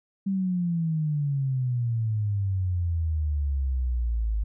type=exponential sweep; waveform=sine; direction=down; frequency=197.3 to 51.91 Hz; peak=-23 dBFS; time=0.26-4.44 s; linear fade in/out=10 ms; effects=none